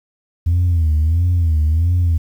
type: tone with vibrato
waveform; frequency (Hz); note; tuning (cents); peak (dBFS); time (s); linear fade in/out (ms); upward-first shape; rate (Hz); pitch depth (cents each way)
sine; 82.41; E2; 0; -10; 0.46-2.18; 10; sine; 1.5; 130
effects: tanh soft clip ceiling -10 dBFS + 8-bit